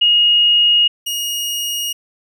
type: tone pair in turn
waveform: sine / sawtooth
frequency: 2870 / 2870 Hz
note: F7 / F7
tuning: +47 / +47 cents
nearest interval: unison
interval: 0 cents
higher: neither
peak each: -9 / -16 dBFS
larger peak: first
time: 0.01-0.88 / 1.06-1.93 s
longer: neither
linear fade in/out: 10 ms
effects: none